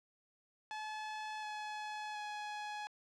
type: tone with pitch steps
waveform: sawtooth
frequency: 859 / 849.1 / 839.4 Hz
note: A5 / G#5 / G#5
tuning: -42 / +38 / +18 cents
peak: -37 dBFS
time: 0.71-2.87 s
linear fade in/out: 0 ms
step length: 720 ms
effects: low-pass 5000 Hz 12 dB/octave